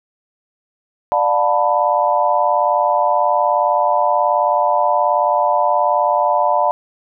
sine chord, B half-diminished seventh, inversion first, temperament just, 592.7 / 711.2 / 889 / 987.8 Hz, D5 / F5 / A5 / B5, +16 / +31 / +18 / 0 cents, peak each -18 dBFS, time 1.12-6.71 s, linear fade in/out 0 ms, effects none

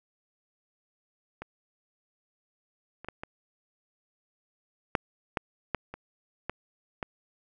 clicks, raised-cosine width 0.5 ms, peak -23 / -28 / -20 / -22 / -8 / -12 / -12 / -24 / -16 / -17 dBFS, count 10, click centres 1.42 / 3.046 / 3.086 / 3.235 / 4.952 / 5.372 / 5.747 / 5.94 / 6.496 / 7.028 s, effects none

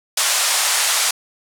white band-pass noise, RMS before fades -18 dBFS, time 0.17-1.11 s, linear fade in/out 5 ms, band 650 to 10000 Hz, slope 24 dB/octave, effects none

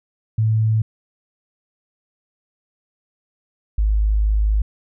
sine tone pair in turn, 110 / 52.41 Hz, A2 / G#1, 0 / +16 cents, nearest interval octave + minor second, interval 1284 cents, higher first, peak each -14 dBFS, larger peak neither, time 0.38-0.82 / 3.78-4.62 s, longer second, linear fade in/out 5 ms, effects none

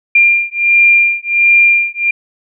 sine beating tone pair, 2392 / 2393.4 Hz, D7 / D7, +31 / +32 cents, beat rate 1.4 Hz, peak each -10 dBFS, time 0.15-2.11 s, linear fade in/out 5 ms, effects none

